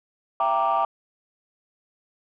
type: chord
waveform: sine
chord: E half-diminished seventh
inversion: none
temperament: equal with one note detuned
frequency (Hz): 670.8 / 784 / 932.3 / 1174.7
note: E5 / G5 / Bb5 / D6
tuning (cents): +30 / 0 / 0 / 0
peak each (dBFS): -25 / -23 / -24 / -23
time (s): 0.4-0.85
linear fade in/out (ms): 2
effects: tanh soft clip ceiling -14 dBFS